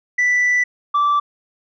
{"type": "tone pair in turn", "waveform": "sine", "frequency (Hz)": [1975.5, 1164.5], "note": ["B6", "D6"], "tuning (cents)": [0, -15], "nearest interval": "major sixth", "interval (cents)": 915, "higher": "first", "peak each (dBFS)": -11, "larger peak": "neither", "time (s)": [[0.18, 0.64], [0.94, 1.2]], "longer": "first", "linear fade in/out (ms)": 10, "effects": ["tanh soft clip ceiling -12 dBFS"]}